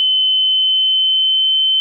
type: tone with pitch glide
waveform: sine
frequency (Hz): 3049 to 3074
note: G7 to G7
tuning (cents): -49 to -35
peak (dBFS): -11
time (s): 0-1.8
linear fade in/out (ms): 0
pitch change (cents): +14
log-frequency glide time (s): 0.28-1.56
effects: none